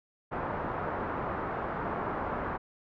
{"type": "low-pass noise", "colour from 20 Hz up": "white", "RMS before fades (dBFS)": -34, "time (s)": [0.31, 2.58], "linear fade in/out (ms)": 20, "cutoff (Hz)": 1300, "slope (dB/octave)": 24, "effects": []}